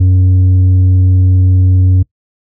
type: tone with tanh clipping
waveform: triangle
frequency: 92.5 Hz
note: F#2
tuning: in tune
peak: -6 dBFS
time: 0-2.03 s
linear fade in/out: 10 ms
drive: 9 dB
effects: noise-tail reverb RT60 0.1 s tail -22 dB re dry